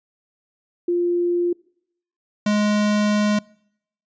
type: tone pair in turn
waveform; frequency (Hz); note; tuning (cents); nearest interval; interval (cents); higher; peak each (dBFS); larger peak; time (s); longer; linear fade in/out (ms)
sine / square; 349.2 / 209; F4 / G#3; 0 / +11; major sixth; 889; first; -17; neither; 0.88-1.53 / 2.46-3.39; second; 5
effects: noise-tail reverb RT60 0.7 s tail -25 dB re dry + resampled to 16000 Hz